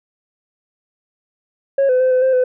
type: tone with pitch steps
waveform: sine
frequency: 549 / 507 / 515 / 509 / 523 / 506 Hz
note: C#5 / B4 / C5 / C5 / C5 / B4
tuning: -17 / +45 / -28 / -48 / -1 / +42 cents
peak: -9 dBFS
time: 1.78-2.44 s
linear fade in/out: 5 ms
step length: 110 ms
effects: tanh soft clip ceiling -10 dBFS